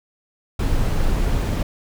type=noise; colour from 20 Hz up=brown; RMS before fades=-19 dBFS; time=0.59-1.63 s; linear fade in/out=5 ms; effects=none